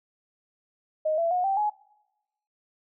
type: tone with pitch steps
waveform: sine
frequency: 622.3 / 670.8 / 723.1 / 779.5 / 840.3 Hz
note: D#5 / E5 / F#5 / G5 / G#5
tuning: 0 / +30 / -40 / -10 / +20 cents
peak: -22 dBFS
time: 1.05-1.7 s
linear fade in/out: 10 ms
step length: 130 ms
effects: noise-tail reverb RT60 1.0 s tail -25 dB re dry